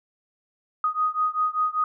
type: beating tone pair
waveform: sine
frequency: 1244.5 / 1249.6 Hz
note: D#6 / D#6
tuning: 0 / +7 cents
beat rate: 5.1 Hz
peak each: -24 / -25 dBFS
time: 0.84-1.84 s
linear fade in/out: 2 ms
effects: none